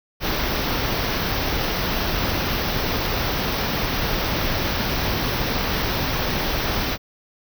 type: band-stop noise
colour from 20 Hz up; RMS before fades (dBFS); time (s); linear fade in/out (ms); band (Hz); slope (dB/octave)
pink; -23; 0.2-6.98; 50; 5900 to 13000; 96
effects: none